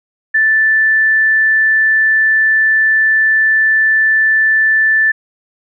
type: tone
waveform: sine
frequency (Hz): 1760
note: A6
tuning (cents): 0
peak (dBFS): -8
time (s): 0.34-5.12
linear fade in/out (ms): 10
effects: none